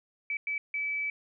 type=tone bursts at uneven times; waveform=sine; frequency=2300 Hz; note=D7; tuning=37 cents flat; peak=-29 dBFS; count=3; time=0.3-0.37 / 0.47-0.58 / 0.74-1.1 s; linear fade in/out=2 ms; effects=none